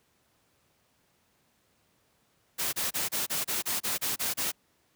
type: noise bursts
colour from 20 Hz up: white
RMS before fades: -30 dBFS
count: 11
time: 2.58-4.52 s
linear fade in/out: 20 ms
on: 150 ms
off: 29 ms
effects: pink hiss -69 dBFS RMS until 4.95 s + high-pass 80 Hz 12 dB/octave